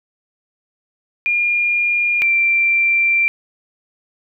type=tone pair in turn; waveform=sine; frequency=2414 / 2358 Hz; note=D7 / D7; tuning=+47 / +6 cents; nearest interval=unison; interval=41 cents; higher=first; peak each=-14 / -12 dBFS; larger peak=second; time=1.26-2.22 / 2.22-3.28 s; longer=second; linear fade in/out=0 ms; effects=none